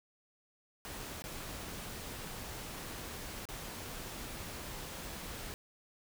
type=noise with dropouts; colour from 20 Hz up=pink; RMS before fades=-44 dBFS; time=0.85-5.54 s; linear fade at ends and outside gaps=0 ms; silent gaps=1.221-1.24 / 3.454-3.488 s; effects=none